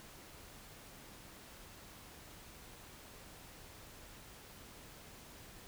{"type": "silence", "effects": ["pink hiss -55 dBFS RMS until 5.67 s"]}